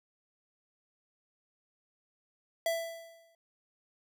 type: tone with exponential decay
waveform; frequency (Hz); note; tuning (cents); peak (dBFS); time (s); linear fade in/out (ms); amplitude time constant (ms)
square; 664; E5; +12; -27; 2.66-3.35; 2; 150
effects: none